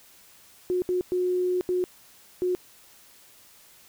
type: tone bursts at uneven times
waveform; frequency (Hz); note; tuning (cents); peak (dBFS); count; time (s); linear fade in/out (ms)
sine; 362.6; F#4; -35; -22; 5; 0.7-0.82 / 0.89-1.01 / 1.12-1.61 / 1.69-1.84 / 2.42-2.55; 0
effects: white hiss -54 dBFS RMS until 3.88 s